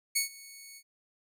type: tone with ADSR envelope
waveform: 10% pulse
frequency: 2217 Hz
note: C#7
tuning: in tune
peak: -15 dBFS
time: 0.15-0.83 s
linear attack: 15 ms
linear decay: 120 ms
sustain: -23 dB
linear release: 61 ms
effects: none